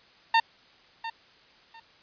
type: tone with echo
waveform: sawtooth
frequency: 909 Hz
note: A#5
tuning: 44 cents flat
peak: -14 dBFS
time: 0.34-0.4 s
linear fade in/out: 5 ms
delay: 700 ms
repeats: 2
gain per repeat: -14 dB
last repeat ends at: 1.8 s
effects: white hiss -57 dBFS RMS until 2.02 s + resampled to 11025 Hz